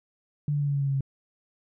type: tone with pitch steps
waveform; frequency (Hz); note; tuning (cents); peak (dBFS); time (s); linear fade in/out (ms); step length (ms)
sine; 146.83 / 145.23 / 143.64 / 142.07 / 140.52 / 138.99 / 137.47 / 135.97; D3 / D3 / D3 / C#3 / C#3 / C#3 / C#3 / C#3; 0 / -19 / -38 / +43 / +24 / +5 / -14 / -33; -23; 0.48-1.008; 2; 66
effects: none